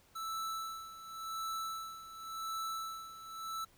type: tone with tremolo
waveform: square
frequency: 1318.5 Hz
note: E6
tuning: in tune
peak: -37 dBFS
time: 0.15-3.65 s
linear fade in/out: 10 ms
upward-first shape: sine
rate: 0.91 Hz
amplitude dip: 75%
effects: pink hiss -66 dBFS RMS until 3.77 s